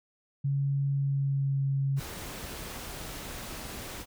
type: tone with pitch glide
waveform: sine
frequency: 139.3 to 137.22 Hz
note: C#3 to C#3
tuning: +9 to -17 cents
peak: -25 dBFS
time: 0.44-2 s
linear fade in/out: 10 ms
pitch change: -26 cents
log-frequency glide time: 0.91-1.65 s
type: noise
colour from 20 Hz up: pink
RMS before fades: -40 dBFS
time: 1.96-4.06 s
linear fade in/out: 50 ms
effects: none